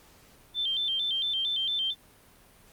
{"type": "tone with vibrato", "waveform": "sine", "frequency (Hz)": 3340, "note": "G#7", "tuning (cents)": 9, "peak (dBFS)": -26, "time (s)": [0.54, 1.95], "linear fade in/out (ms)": 50, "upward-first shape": "square", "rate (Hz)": 4.4, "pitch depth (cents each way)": 100, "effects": ["pink hiss -57 dBFS RMS until 2.72 s", "Opus 48 kbps"]}